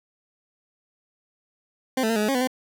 20% pulse tone with pitch steps, 260.4 / 220.5 / 227.9 / 210.5 / 212.7 / 272.3 / 249.4 / 257.3 Hz, C4 / A3 / A#3 / G#3 / G#3 / C#4 / B3 / C4, -8 / +4 / -39 / +24 / +42 / -31 / +17 / -29 cents, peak -16 dBFS, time 1.97-2.474 s, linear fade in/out 5 ms, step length 63 ms, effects none

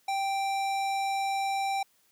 sine tone with hard clipping, 784 Hz, G5, in tune, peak -29 dBFS, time 0.08-1.83 s, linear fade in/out 5 ms, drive 17 dB, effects white hiss -67 dBFS RMS until 2.11 s + high-pass 60 Hz 12 dB/octave

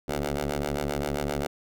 10% pulse ring-modulated tone, 72.4 Hz, D2, 24 cents flat, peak -16 dBFS, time 0.08-1.47 s, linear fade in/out 5 ms, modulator 322 Hz, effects none

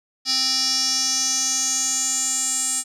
square tone with band-pass filter sweep, 261.9 Hz, C4, 2 cents sharp, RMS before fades -22 dBFS, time 0.25-2.84 s, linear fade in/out 50 ms, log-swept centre 5000 to 8000 Hz, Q 6.8, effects none

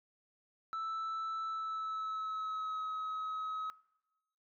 sine tone with pitch glide, 1318.5 to 1276.5 Hz, E6 to D#6, 0 to +44 cents, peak -33 dBFS, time 0.73-3.7 s, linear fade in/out 0 ms, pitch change -56 cents, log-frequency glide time 1.45-2.81 s, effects noise-tail reverb RT60 0.9 s tail -23 dB re dry + tanh soft clip ceiling -35 dBFS

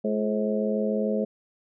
harmonic tone with a mistuned harmonic, 106.8 Hz, G#2, 49 cents sharp, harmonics 2 / 3 / 4 / 5 / 6, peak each -26 / -38 / -29 / -29 / -33 dBFS, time 0.04-1.25 s, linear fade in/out 10 ms, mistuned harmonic 3, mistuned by +120 cents, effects none

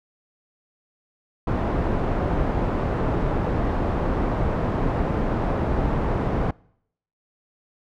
pink low-pass noise, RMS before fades -23 dBFS, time 1.47-6.51 s, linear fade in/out 5 ms, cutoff 920 Hz, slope 12 dB/octave, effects noise-tail reverb RT60 0.7 s tail -25 dB re dry

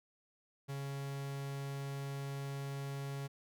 45% pulse tone, 138.8 Hz, C#3, 3 cents sharp, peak -39 dBFS, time 0.68-3.28 s, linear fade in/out 20 ms, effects none

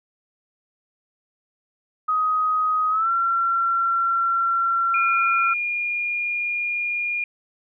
sine tone with pitch glide, 1256 to 1361.8 Hz, D#6 to F6, +16 to -44 cents, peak -18 dBFS, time 2.08-5.54 s, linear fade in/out 10 ms, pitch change +140 cents, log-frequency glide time 2.9-3.1 s
sine tone, 2422 Hz, D#7, 47 cents flat, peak -22 dBFS, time 4.94-7.24 s, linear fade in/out 2 ms
effects none

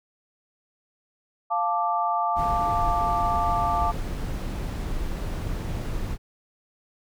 sine chord, D minor, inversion first, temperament equal, 698.5 / 880 / 1174.7 Hz, F5 / A5 / D6, 0 / 0 / 0 cents, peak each -26 dBFS, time 1.5-3.92 s, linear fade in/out 20 ms
brown noise, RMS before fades -29 dBFS, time 2.35-6.18 s, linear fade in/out 50 ms
effects none

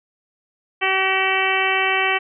harmonic tone, 381.8 Hz, G4, 46 cents flat, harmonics 1 / 2 / 3 / 4 / 5 / 6 / 7 / 8, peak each -26 / -24 / -26 / -28 / -23 / -23 / -24 / -28 dBFS, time 0.81-2.19 s, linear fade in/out 20 ms, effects none

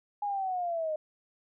sine linear sweep, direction down, 830.6 to 608 Hz, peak -29 dBFS, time 0.22-0.96 s, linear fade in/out 5 ms, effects none

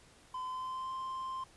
triangle tone with pitch glide, 1020 to 1046.9 Hz, C6 to C6, -44 to +1 cents, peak -35 dBFS, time 0.34-1.44 s, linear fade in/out 5 ms, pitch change +45 cents, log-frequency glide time 0.44-0.93 s, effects pink hiss -61 dBFS RMS until 1.56 s + resampled to 24000 Hz

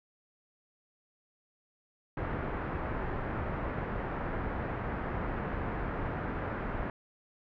pink low-pass noise, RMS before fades -35 dBFS, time 2.17-6.9 s, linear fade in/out 2 ms, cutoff 1800 Hz, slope 24 dB/octave, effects none

